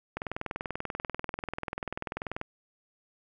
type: click train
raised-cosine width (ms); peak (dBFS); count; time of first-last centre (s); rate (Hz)
0.5; -18; 47; 0.17-2.414; 20.5
effects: none